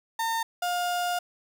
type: tone pair in turn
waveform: 35% pulse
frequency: 909 / 709 Hz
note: A#5 / F5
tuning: -44 / +26 cents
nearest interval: major third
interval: 430 cents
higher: first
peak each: -24 dBFS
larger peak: neither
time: 0.19-0.43 / 0.62-1.19 s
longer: second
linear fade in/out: 5 ms
effects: none